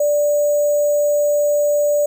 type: tone with sample-and-hold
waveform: sine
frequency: 587.3 Hz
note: D5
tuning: in tune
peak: -13 dBFS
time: 0-2.06 s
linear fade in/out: 5 ms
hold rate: 7350 Hz
effects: none